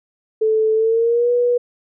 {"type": "tone with pitch glide", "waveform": "sine", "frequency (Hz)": [437.7, 485.7], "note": ["A4", "B4"], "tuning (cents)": [-9, -29], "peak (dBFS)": -13, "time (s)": [0.41, 1.58], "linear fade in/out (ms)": 10, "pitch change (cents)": 180, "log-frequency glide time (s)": [0.74, 1.31], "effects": []}